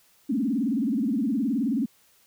sine tone with vibrato, 246.9 Hz, B3, in tune, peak -22 dBFS, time 0.29-1.86 s, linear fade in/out 10 ms, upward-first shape sine, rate 19 Hz, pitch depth 280 cents each way, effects white hiss -61 dBFS RMS until 2.26 s

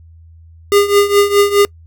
square tone with tremolo, 405.8 Hz, G#4, 40 cents flat, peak -6 dBFS, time 0.72-1.65 s, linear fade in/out 0 ms, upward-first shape triangle, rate 4.8 Hz, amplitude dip 85%, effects noise-tail reverb RT60 0.1 s tail -25 dB re dry + added 82 Hz sine -38 dBFS peak until 1.86 s

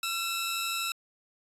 sawtooth tone cluster, 1359 / 2626 / 3842 Hz, F6 / E7 / B7, -48 / -7 / -48 cents, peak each -31 dBFS, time 0.03-0.92 s, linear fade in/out 2 ms, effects resampled to 32000 Hz

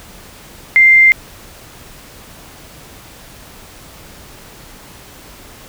sine tone, 2094 Hz, C7, 1 cent sharp, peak -4 dBFS, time 0.76-1.12 s, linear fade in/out 0 ms, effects pink hiss -38 dBFS RMS until 5.68 s

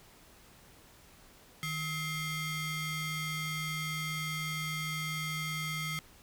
30% pulse ring-modulated tone, 1127 Hz, C#6, 28 cents sharp, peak -28 dBFS, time 1.63-5.99 s, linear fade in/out 0 ms, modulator 972 Hz, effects pink hiss -58 dBFS RMS until 6.22 s

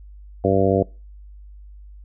harmonic tone, 97 Hz, G2, 18 cents flat, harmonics 1 / 2 / 3 / 4 / 5 / 6 / 7, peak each -23 / -24 / -23 / -22 / -21 / -23 / -24 dBFS, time 0.44-0.83 s, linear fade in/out 5 ms, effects noise-tail reverb RT60 0.3 s tail -23 dB re dry + added 50 Hz sine -39 dBFS peak until 2.04 s

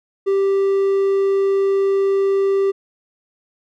triangle tone, 392 Hz, G4, in tune, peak -12 dBFS, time 0.26-2.72 s, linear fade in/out 20 ms, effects none

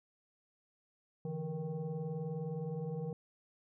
sine tone with frequency modulation, 164.81 Hz, E3, in tune, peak -36 dBFS, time 1.25-3.13 s, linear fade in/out 2 ms, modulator 310 Hz, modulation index 1.1, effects none

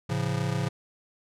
square chord, A augmented, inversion none, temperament just, 110 / 137.5 / 171.88 Hz, A2 / C#3 / E#3, 0 / -14 / -27 cents, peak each -32 / -30 / -32 dBFS, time 0.09-0.69 s, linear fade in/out 10 ms, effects low-pass 9000 Hz 12 dB/octave

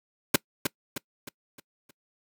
pink noise with echo, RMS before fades -18 dBFS, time 0.34-0.36 s, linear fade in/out 5 ms, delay 310 ms, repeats 5, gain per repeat -7 dB, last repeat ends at 1.91 s, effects noise-tail reverb RT60 0.1 s tail -24 dB re dry + high-pass 150 Hz 12 dB/octave

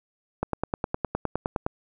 click train, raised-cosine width 1 ms, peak -11 dBFS, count 13, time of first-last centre 0.43-1.665 s, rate 9.72 Hz, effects none

